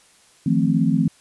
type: chord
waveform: sine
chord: F dominant seventh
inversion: third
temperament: equal with one note detuned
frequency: 158.1 / 174.61 / 220 / 261.6 Hz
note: Eb3 / F3 / A3 / C4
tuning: +28 / 0 / 0 / 0 cents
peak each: -21 dBFS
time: 0.46-1.08 s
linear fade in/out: 5 ms
effects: white hiss -54 dBFS RMS until 1.2 s + resampled to 24000 Hz